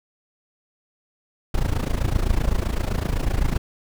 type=noise with amplitude modulation; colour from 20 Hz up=brown; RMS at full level=-18 dBFS; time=1.54-3.58 s; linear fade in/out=5 ms; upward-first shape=sine; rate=27.8 Hz; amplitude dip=85%; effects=none